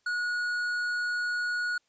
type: tone with tanh clipping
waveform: sine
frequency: 1454 Hz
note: F#6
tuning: 31 cents flat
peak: -29 dBFS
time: 0.06-1.78 s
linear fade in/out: 5 ms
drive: 9 dB
effects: white hiss -72 dBFS RMS until 1.88 s + resampled to 16000 Hz